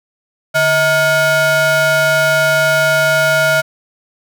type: ring-modulated tone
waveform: square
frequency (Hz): 392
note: G4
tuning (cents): 0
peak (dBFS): -8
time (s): 0.54-3.62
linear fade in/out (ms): 20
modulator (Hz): 1030
effects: none